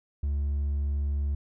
sine tone with hard clipping, 71.5 Hz, D2, 46 cents flat, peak -26 dBFS, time 0.23-1.35 s, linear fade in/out 5 ms, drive 2 dB, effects none

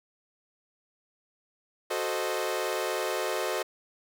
sawtooth chord, F# diminished seventh, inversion none, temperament equal, 370 / 440 / 523.3 / 622.3 Hz, F#4 / A4 / C5 / Eb5, 0 / 0 / 0 / 0 cents, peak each -30 dBFS, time 1.9-3.63 s, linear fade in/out 10 ms, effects none

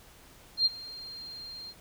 sine tone with ADSR envelope, 4193 Hz, C8, 3 cents sharp, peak -19 dBFS, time 0.57-1.74 s, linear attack 88 ms, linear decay 25 ms, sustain -21 dB, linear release 47 ms, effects pink hiss -55 dBFS RMS until 1.8 s

